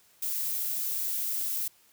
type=noise; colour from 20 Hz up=violet; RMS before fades=-31 dBFS; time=0.22-1.68 s; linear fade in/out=5 ms; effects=white hiss -62 dBFS RMS until 1.92 s